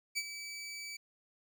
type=tone with ADSR envelope; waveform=20% pulse; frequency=2300 Hz; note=D7; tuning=37 cents flat; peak=-26 dBFS; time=0.15-0.97 s; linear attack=26 ms; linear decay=48 ms; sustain=-11 dB; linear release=9 ms; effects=none